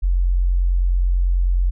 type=tone; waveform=sine; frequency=44.61 Hz; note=F1; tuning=38 cents sharp; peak=-14 dBFS; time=0.02-1.71 s; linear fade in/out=20 ms; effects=none